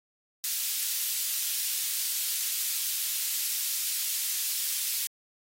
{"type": "high-pass noise", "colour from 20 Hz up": "white", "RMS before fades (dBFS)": -30, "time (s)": [0.44, 5.07], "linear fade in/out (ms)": 0, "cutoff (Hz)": 3200, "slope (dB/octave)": 12, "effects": ["AAC 48 kbps"]}